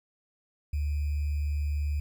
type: tone with sample-and-hold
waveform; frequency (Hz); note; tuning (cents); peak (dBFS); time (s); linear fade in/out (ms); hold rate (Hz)
sine; 73.42; D2; 0; -26; 0.73-2; 5; 2450
effects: none